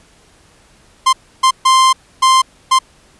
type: tone bursts at uneven times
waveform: 45% pulse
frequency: 1046.5 Hz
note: C6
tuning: in tune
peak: -7 dBFS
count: 5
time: 1.06-1.13 / 1.43-1.51 / 1.65-1.93 / 2.22-2.42 / 2.71-2.79 s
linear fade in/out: 10 ms
effects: pink hiss -49 dBFS RMS until 3.19 s + resampled to 24000 Hz